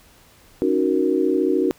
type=chord; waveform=sine; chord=D# minor seventh; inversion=third; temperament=equal; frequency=277.2 / 311.1 / 370 / 466.2 Hz; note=C#4 / D#4 / F#4 / A#4; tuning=0 / 0 / 0 / 0 cents; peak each=-23 / -22 / -20 / -24 dBFS; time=0.62-1.71 s; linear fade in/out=0 ms; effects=pink hiss -52 dBFS RMS until 1.78 s